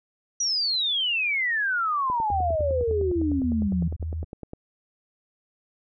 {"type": "exponential sweep", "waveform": "sine", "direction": "down", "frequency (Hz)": [5890, 161.8], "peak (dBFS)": -22, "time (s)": [0.4, 3.88], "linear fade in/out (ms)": 5}
{"type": "click train", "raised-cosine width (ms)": 2, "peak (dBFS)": -23, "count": 25, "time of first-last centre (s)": [2.1, 4.534], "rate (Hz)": 9.86}
{"type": "tone bursts", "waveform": "sine", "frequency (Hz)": 80.4, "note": "E2", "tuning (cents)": -43, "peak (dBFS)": -27, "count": 7, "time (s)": [2.31, 4.246], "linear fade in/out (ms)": 10, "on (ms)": 250, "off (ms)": 31}
{"effects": []}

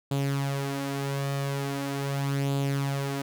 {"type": "tone with flanger", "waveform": "sawtooth", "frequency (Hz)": 139, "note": "C#3", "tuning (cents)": 5, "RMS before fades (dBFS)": -29, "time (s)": [0.11, 3.22], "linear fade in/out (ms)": 5, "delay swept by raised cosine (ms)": [0.26, 5.56], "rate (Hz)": 0.41, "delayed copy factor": 0.55, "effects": []}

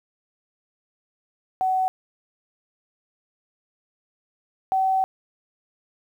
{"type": "tone pair in turn", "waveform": "sine", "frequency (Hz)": [751, 762.4], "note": ["F#5", "G5"], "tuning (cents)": [26, -48], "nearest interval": "unison", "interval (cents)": 26, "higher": "second", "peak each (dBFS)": [-19, -18], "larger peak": "second", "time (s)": [[1.61, 1.88], [4.72, 5.04]], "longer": "second", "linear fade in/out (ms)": 0, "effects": ["9-bit"]}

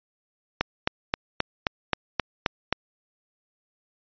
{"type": "click train", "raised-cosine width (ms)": 0.3, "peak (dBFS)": -5, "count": 9, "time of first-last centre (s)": [0.61, 2.726], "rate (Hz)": 3.78, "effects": ["resampled to 11025 Hz"]}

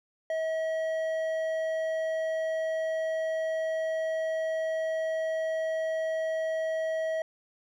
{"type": "tone with hard clipping", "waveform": "triangle", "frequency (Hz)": 641, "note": "E5", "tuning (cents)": -49, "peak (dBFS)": -29, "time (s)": [0.3, 7.22], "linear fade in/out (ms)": 2, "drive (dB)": 10, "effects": []}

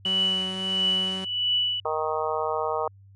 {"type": "tone with vibrato", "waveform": "sawtooth", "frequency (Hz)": 188.8, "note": "F#3", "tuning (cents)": 35, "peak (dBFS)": -28, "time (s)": [0.05, 1.25], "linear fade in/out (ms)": 10, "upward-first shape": "sine", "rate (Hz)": 1.9, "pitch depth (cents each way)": 9}
{"type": "tone with tremolo", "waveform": "sine", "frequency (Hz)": 2960, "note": "F#7", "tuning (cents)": 0, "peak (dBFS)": -19, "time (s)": [0.05, 1.8], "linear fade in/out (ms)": 2, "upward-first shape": "triangle", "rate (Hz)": 1.5, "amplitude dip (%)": 80}
{"type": "harmonic tone", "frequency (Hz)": 156.1, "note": "D#3", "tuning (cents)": 6, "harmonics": [3, 4, 5, 6, 7, 8], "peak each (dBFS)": [-29, -30, -31, -32, -32, -33], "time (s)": [1.85, 2.88], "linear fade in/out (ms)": 5}
{"effects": ["added 98 Hz sine -48 dBFS peak until 3.15 s", "MP3 48 kbps"]}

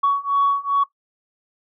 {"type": "beating tone pair", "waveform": "sine", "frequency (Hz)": [1120, 1122.5], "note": ["C#6", "C#6"], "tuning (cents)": [18, 21], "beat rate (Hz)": 2.5, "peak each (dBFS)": [-19, -18], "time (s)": [0.03, 0.84], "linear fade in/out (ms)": 10, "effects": ["noise-tail reverb RT60 0.1 s tail -17 dB re dry", "tanh soft clip ceiling -10 dBFS"]}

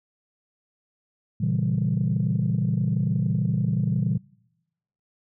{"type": "chord", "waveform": "sine", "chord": "A# diminished seventh", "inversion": "none", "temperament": "equal with one note detuned", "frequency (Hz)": [117.62, 138.59, 164.81, 196], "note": ["A#2", "C#3", "E3", "G3"], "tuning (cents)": [16, 0, 0, 0], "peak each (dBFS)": [-25, -26, -25, -27], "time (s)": [1.4, 4.18], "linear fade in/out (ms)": 10, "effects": ["noise-tail reverb RT60 0.9 s tail -25 dB re dry", "tanh soft clip ceiling -14 dBFS"]}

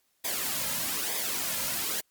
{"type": "noise with flanger", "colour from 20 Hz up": "white", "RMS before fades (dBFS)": -31, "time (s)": [0.24, 2.01], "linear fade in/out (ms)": 10, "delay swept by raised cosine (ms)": [0.7, 2.7], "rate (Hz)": 1.1, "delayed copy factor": -0.65, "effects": ["white hiss -72 dBFS RMS until 2.1 s", "Opus 48 kbps"]}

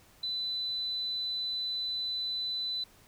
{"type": "tone", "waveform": "sine", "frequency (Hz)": 4000, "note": "B7", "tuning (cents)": 21, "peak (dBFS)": -31, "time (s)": [0.23, 2.84], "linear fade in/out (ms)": 5, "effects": ["pink hiss -60 dBFS RMS until 3.07 s"]}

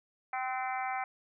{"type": "harmonic tone with a mistuned harmonic", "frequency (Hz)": 258.1, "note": "C4", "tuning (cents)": -23, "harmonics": [3, 4, 5, 6, 7, 8, 9], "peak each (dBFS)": [-34, -42, -41, -44, -47, -42, -44], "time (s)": [0.33, 1.04], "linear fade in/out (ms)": 2, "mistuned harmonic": 6, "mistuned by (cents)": -35, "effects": []}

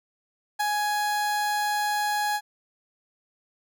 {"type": "tone with ADSR envelope", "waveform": "30% pulse", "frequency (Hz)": 834, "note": "G#5", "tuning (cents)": 7, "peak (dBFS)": -18, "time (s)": [0.59, 2.41], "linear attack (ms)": 17, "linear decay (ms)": 5, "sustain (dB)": -3, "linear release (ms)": 56, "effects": []}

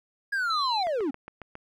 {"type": "linear sweep", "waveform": "triangle", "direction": "down", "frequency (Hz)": [1661.2, 246.9], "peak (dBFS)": -23, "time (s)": [0.32, 1.11], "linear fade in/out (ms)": 10}
{"type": "tone", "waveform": "sine", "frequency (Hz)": 4048, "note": "B7", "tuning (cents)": 42, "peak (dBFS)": -29, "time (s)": [0.5, 0.83], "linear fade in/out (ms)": 2}
{"type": "click train", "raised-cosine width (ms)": 0.5, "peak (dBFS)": -25, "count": 6, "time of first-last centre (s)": [0.87, 1.554], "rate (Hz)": 7.31}
{"effects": []}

